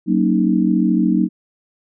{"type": "chord", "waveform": "sine", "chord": "D# minor seventh", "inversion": "first", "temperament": "equal with one note detuned", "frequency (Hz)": [187.25, 233.1, 277.2, 311.1], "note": ["F#3", "A#3", "C#4", "D#4"], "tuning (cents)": [21, 0, 0, 0], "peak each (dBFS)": [-17, -18, -22, -18], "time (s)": [0.06, 1.29], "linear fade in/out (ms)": 50, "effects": []}